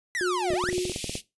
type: exponential two-way sweep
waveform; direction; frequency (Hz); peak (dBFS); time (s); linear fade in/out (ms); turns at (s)
45% pulse; down then up; 2024 to 587.3 to 2024; -27; 0.15-0.7; 0; 0.54
type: tone with tremolo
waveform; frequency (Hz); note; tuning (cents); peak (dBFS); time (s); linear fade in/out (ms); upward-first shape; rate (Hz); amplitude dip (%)
sine; 361.8; F#4; -39; -23; 0.21-0.92; 0; triangle; 4; 65
type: clicks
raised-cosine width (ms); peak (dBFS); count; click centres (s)
2; -19; 12; 0.505 / 0.535 / 0.639 / 0.689 / 0.729 / 0.781 / 0.853 / 0.897 / 0.961 / 1.043 / 1.095 / 1.154
type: high-pass noise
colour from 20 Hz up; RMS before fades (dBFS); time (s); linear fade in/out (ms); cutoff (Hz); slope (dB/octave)
pink; -35; 0.68-1.22; 50; 2400; 48
effects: noise-tail reverb RT60 0.2 s tail -17 dB re dry + resampled to 24000 Hz

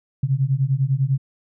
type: beating tone pair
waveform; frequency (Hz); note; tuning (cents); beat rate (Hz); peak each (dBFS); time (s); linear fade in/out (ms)
sine; 129.9 / 139.9; C3 / C#3; -12 / +16; 10; -20; 0.23-1.18; 5
effects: none

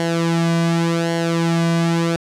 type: tone with flanger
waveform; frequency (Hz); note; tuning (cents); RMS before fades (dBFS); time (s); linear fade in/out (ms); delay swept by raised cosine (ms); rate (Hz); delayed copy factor
sawtooth; 167.3; E3; +26; -18; 0-2.16; 0; 0.8 to 2.3; 0.88; -0.7
effects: low-pass 8000 Hz 12 dB/octave

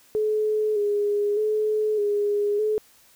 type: tone with vibrato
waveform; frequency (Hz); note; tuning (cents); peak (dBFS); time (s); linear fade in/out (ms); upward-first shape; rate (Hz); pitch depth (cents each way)
sine; 420; G#4; +19; -20; 0.15-2.78; 0; square; 0.82; 35
effects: white hiss -56 dBFS RMS until 3.15 s

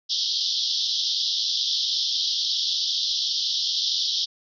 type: band-pass noise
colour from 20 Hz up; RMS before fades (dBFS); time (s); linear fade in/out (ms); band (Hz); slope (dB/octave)
pink; -25; 0.09-4.26; 20; 3200 to 5600; 96
effects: none

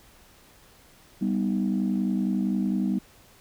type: chord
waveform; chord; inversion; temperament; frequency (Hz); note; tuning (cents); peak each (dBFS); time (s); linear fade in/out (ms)
sine; G augmented; none; equal; 196 / 246.9 / 311.1; G3 / B3 / D#4; 0 / 0 / 0; -24 / -27 / -30; 1.21-2.99; 10
effects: tanh soft clip ceiling -16 dBFS + pink hiss -55 dBFS RMS until 3.4 s

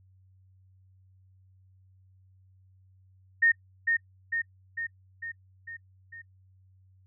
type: tone with echo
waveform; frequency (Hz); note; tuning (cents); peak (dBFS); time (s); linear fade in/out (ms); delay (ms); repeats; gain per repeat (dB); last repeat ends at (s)
sine; 1841; A#6; -22; -18; 3.42-3.52; 10; 450; 6; -4; 6.22
effects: noise-tail reverb RT60 0.1 s tail -26 dB re dry + added 94 Hz sine -57 dBFS peak until 7.06 s

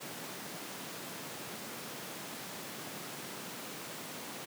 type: high-pass noise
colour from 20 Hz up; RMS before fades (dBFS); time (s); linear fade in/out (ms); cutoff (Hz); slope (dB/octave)
pink; -44; 0-4.46; 20; 150; 24
effects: none

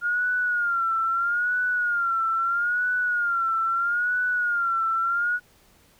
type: tone with vibrato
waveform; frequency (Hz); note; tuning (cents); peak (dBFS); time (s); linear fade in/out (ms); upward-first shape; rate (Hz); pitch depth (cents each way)
sine; 1409; F6; +15; -21; 0.01-5.4; 50; sine; 0.77; 91
effects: pink hiss -58 dBFS RMS until 5.99 s

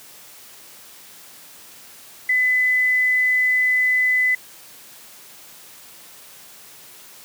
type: tone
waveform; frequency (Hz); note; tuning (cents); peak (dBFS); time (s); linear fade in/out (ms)
sine; 2008; B6; +28; -15; 2.29-4.35; 5
effects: white hiss -44 dBFS RMS until 7.24 s + high-pass 100 Hz 12 dB/octave

